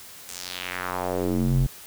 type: tone with band-pass filter sweep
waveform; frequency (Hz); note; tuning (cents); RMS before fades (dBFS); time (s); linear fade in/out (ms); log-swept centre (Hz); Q
square; 45.31; F#1; -36; -26; 0.28-1.67; 10; 8700 to 100; 2
effects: white hiss -44 dBFS RMS until 1.86 s